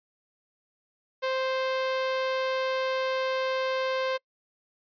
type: tone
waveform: sawtooth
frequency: 523.3 Hz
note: C5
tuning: in tune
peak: -22 dBFS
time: 1.22-4.18 s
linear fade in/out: 20 ms
effects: noise-tail reverb RT60 0.1 s tail -26 dB re dry + resampled to 11025 Hz